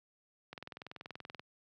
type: click train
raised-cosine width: 0.3 ms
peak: -29 dBFS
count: 19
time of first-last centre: 0.53-1.395 s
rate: 20.8 Hz
effects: high-pass 100 Hz 12 dB/octave